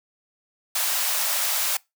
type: high-pass noise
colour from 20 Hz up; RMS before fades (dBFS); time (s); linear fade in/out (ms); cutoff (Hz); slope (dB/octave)
white; -24; 0.75-1.77; 5; 550; 96
effects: noise-tail reverb RT60 0.2 s tail -23 dB re dry